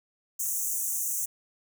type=high-pass noise; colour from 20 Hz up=pink; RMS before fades=-30 dBFS; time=0.39-1.26 s; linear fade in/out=10 ms; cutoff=6100 Hz; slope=96 dB/octave; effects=none